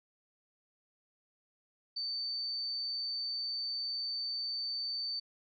sine tone, 4561 Hz, C#8, 49 cents sharp, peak -34 dBFS, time 1.96-5.2 s, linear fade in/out 10 ms, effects none

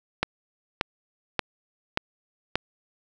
click train, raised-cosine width 0.3 ms, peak -6 dBFS, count 5, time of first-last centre 0.23-2.556 s, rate 1.72 Hz, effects none

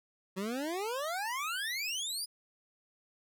25% pulse exponential sweep, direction up, 182.4 to 5060 Hz, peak -30 dBFS, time 0.36-2.26 s, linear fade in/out 20 ms, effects none

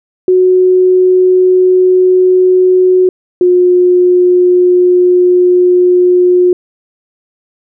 sine tone pair in turn, 368.4 / 359.6 Hz, F#4 / F#4, -7 / -49 cents, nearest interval unison, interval 42 cents, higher first, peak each -4 dBFS, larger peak neither, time 0.28-3.09 / 3.41-6.53 s, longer second, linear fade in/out 2 ms, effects none

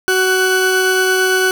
40% pulse tone pair together, 374.2 / 1488 Hz, F#4 / F#6, +20 / +9 cents, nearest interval 2 octaves, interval 2389 cents, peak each -14 dBFS, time 0.08-1.51 s, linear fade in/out 0 ms, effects none

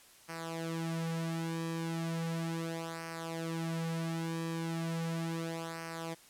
sawtooth tone with flanger, 164.81 Hz, E3, in tune, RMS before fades -37 dBFS, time 0.28-6.15 s, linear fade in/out 20 ms, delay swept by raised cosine 0.27 to 4.67 ms, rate 0.36 Hz, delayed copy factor -0.75, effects white hiss -59 dBFS RMS until 6.29 s + low-pass 12000 Hz 12 dB/octave

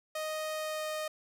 sawtooth tone with pitch glide, 622.3 to 618.7 Hz, D#5 to D#5, 0 to -10 cents, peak -30 dBFS, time 0.15-1.08 s, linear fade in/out 5 ms, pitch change -10 cents, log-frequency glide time 0.52-0.85 s, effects none

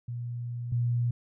sine tone pair in turn, 120 / 120 Hz, B2 / B2, -49 / -49 cents, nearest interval unison, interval 0 cents, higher neither, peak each -32 / -24 dBFS, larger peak second, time 0.08-0.72 / 0.72-1.11 s, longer first, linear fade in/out 5 ms, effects none

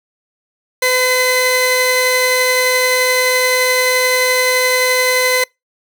sawtooth tone pair together, 506.6 / 2038 Hz, B4 / C7, +44 / -46 cents, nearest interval 2 octaves, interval 2410 cents, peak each -11 dBFS, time 0.82-5.44 s, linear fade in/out 5 ms, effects noise-tail reverb RT60 0.2 s tail -26 dB re dry

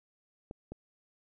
clicks, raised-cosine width 2 ms, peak -28 dBFS, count 2, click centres 0.511 / 0.72 s, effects none

